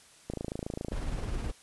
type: click train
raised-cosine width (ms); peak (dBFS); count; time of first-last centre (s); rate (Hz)
2; -21; 18; 0.3-0.92; 27.4
type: noise with tremolo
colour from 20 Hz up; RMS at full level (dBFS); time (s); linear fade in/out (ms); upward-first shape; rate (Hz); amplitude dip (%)
brown; -31; 0.91-1.52; 20; triangle; 19; 45
effects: white hiss -57 dBFS RMS until 1.62 s + resampled to 24000 Hz